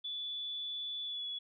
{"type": "tone with pitch glide", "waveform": "sine", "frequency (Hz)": [3458, 3391], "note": ["A7", "G#7"], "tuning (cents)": [-31, 35], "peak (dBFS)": -37, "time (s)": [0.04, 1.39], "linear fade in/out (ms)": 10, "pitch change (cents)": -34, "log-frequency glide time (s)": [1.03, 1.27], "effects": []}